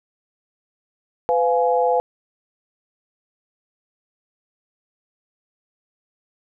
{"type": "chord", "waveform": "sine", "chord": "F diminished", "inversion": "second", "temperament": "just", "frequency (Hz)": [502.9, 698.5, 838.1], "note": ["Cb5", "F5", "Ab5"], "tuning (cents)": [31, 0, 16], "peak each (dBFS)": [-18, -21, -21], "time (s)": [1.29, 2], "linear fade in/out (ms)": 0, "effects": []}